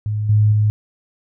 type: tone with level steps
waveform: sine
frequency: 106 Hz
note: G#2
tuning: 36 cents sharp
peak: -18 / -10 / -12 dBFS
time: 0.06-0.7 s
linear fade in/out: 0 ms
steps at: 0.29 / 0.52 s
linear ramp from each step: 5 ms
effects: none